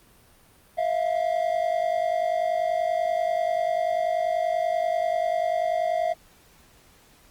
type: tone pair together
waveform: triangle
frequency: 648.2 / 698.5 Hz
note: E5 / F5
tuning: -29 / 0 cents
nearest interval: minor second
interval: 129 cents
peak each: -23 dBFS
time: 0.77-6.14 s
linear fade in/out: 20 ms
effects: pink hiss -56 dBFS RMS until 7.3 s + Opus 32 kbps